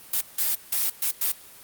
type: noise bursts at uneven times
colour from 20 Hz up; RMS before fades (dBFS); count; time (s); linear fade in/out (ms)
blue; -24; 5; 0.13-0.21 / 0.38-0.55 / 0.72-0.9 / 1.02-1.11 / 1.21-1.32; 5
effects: white hiss -47 dBFS RMS until 1.63 s + Opus 32 kbps